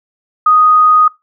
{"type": "tone", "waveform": "sine", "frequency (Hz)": 1244.5, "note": "D#6", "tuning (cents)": 0, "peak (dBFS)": -5, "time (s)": [0.46, 1.08], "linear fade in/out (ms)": 5, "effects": ["noise-tail reverb RT60 0.2 s tail -21 dB re dry"]}